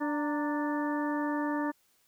harmonic tone with a mistuned harmonic, 293.6 Hz, D4, in tune, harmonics 1 / 2 / 3 / 4 / 5 / 6, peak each -30 / -38 / -36 / -41 / -46 / -40 dBFS, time 0-1.72 s, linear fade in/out 20 ms, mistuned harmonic 3, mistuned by +69 cents, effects white hiss -69 dBFS RMS until 2.07 s

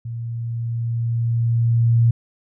sine tone with level ramp, 116.54 Hz, A#2, in tune, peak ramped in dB -26 to -11 dBFS, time 0.05-2.11 s, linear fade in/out 5 ms, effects none

